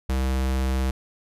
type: tone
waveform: square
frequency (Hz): 65.41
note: C2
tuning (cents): 0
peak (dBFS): -22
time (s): 0.09-0.91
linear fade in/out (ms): 5
effects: resampled to 32000 Hz